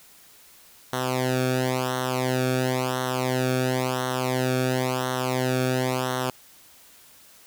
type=tone with flanger; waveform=sawtooth; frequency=128.1 Hz; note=C3; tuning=36 cents flat; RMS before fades=-25 dBFS; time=0.93-6.3 s; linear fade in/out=0 ms; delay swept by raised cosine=0.41 to 1.01 ms; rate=0.96 Hz; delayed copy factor=-0.9; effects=white hiss -52 dBFS RMS until 7.46 s